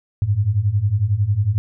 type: beating tone pair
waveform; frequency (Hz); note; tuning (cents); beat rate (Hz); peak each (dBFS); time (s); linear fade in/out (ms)
sine; 96.2 / 107.2; G2 / A2; -32 / -45; 11; -20 / -17; 0.22-1.58; 0
effects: none